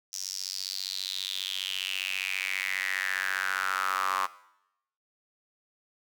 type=tone with high-pass filter sweep; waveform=square; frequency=47.41 Hz; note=F#1; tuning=43 cents sharp; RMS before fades=-32 dBFS; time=0.12-4.27 s; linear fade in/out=20 ms; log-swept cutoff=5800 to 1100 Hz; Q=5.9; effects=noise-tail reverb RT60 0.8 s tail -18 dB re dry